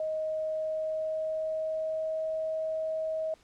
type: tone with pitch glide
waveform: sine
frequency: 627 to 635 Hz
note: D#5 to D#5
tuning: +13 to +35 cents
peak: -29 dBFS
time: 0-3.34 s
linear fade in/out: 2 ms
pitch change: +22 cents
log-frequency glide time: 0.38-2.27 s
effects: pink hiss -62 dBFS RMS until 3.43 s + low-pass 8000 Hz 12 dB/octave